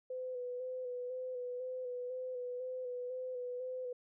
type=tone with vibrato; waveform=sine; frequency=502 Hz; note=B4; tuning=28 cents sharp; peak=-38 dBFS; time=0.1-3.93 s; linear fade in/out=5 ms; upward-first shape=square; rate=2 Hz; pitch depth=27 cents each way; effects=none